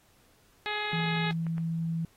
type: harmonic tone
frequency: 420 Hz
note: G#4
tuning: 19 cents sharp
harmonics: 1 / 2 / 3 / 4 / 5 / 6 / 7 / 8 / 9 / 10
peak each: -40 / -36 / -42 / -37 / -37 / -39 / -46 / -43 / -40 / -49 dBFS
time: 0.66-1.31 s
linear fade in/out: 0 ms
type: clicks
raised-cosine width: 0.5 ms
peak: -32 dBFS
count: 6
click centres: 0.924 / 1.002 / 1.062 / 1.165 / 1.467 / 1.581 s
type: tone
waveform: sine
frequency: 164.81 Hz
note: E3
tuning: in tune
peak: -28 dBFS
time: 0.93-2.05 s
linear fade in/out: 2 ms
effects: pink hiss -64 dBFS RMS until 2.16 s + AAC 48 kbps